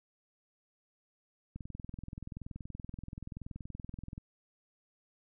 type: click train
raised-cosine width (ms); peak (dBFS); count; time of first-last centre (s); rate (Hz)
5; -30; 56; 1.56-4.179; 21
effects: none